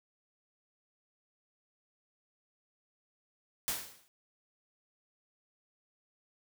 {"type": "noise with exponential decay", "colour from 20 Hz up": "white", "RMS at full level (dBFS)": -31, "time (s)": [3.68, 4.08], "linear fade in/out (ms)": 0, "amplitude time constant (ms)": 86, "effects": []}